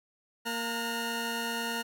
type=tone cluster; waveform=20% pulse; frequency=232 / 918 / 1433 Hz; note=A#3 / A#5 / F6; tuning=-8 / -27 / +44 cents; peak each=-31 dBFS; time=0.45-1.83 s; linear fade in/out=20 ms; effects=none